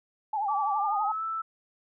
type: tone with vibrato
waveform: sine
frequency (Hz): 830.6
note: G#5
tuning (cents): 0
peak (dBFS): -26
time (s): 0.33-1.12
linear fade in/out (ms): 5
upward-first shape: triangle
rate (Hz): 12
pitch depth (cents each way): 120
type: tone with pitch glide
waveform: sine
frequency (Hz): 1157 to 1321.4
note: D6 to E6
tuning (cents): -26 to +4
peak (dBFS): -29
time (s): 0.48-1.42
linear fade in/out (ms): 10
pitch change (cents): +230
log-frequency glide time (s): 0.71-1.23
effects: none